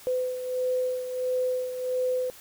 sine beating tone pair, 506 / 507.5 Hz, B4 / B4, +42 / +47 cents, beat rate 1.5 Hz, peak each -26 / -33 dBFS, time 0.07-2.3 s, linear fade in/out 0 ms, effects white hiss -49 dBFS RMS until 2.4 s

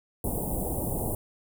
pink band-stop noise, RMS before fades -30 dBFS, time 0.24-1.15 s, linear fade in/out 2 ms, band 850 to 9000 Hz, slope 48 dB/octave, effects none

